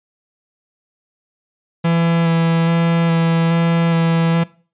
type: tone with vibrato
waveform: 45% pulse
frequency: 166.5 Hz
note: E3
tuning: 18 cents sharp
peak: -13 dBFS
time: 1.84-4.44 s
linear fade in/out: 10 ms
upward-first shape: square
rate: 1.2 Hz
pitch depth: 10 cents each way
effects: noise-tail reverb RT60 0.4 s tail -21 dB re dry + resampled to 8000 Hz